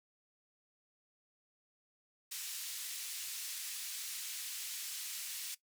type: band-pass noise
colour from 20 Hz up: white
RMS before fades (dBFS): -43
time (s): 2.31-5.55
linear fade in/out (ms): 10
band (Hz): 2500 to 12000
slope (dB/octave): 12
effects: noise-tail reverb RT60 0.1 s tail -17 dB re dry